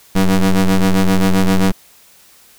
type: ring-modulated tone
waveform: 40% pulse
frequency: 96.4 Hz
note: G2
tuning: 28 cents flat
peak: -6 dBFS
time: 0.15-1.72 s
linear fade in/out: 10 ms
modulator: 92.6 Hz
effects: white hiss -47 dBFS RMS until 2.58 s